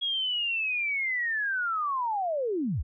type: linear sweep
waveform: sine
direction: down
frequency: 3322 to 45.17 Hz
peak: -26 dBFS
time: 0.01-2.83 s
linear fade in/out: 20 ms
effects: none